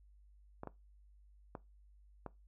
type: clicks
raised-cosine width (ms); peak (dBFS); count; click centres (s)
1; -29; 4; 0.634 / 0.673 / 1.552 / 2.263
effects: noise-tail reverb RT60 0.2 s tail -19 dB re dry + added 50 Hz sine -60 dBFS peak until 2.47 s